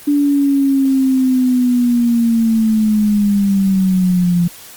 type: linear sweep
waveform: sine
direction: down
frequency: 290.8 to 171.5 Hz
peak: -10 dBFS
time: 0.07-4.48 s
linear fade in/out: 10 ms
effects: white hiss -37 dBFS RMS until 4.76 s + Opus 24 kbps